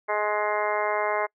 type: harmonic tone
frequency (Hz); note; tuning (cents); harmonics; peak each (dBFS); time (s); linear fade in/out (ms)
209.9; G#3; +19; 2 / 3 / 4 / 5 / 6 / 7 / 8 / 9 / 10; -31 / -28 / -30 / -30 / -36 / -37 / -37 / -39 / -33; 0.08-1.27; 20
effects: noise-tail reverb RT60 0.1 s tail -26 dB re dry